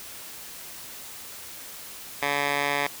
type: tone with band-pass filter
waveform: 10% pulse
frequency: 142.9 Hz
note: D3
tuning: 47 cents flat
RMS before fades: -26 dBFS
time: 2.22-2.87 s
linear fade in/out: 5 ms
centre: 1900 Hz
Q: 1.1
effects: white hiss -41 dBFS RMS until 3 s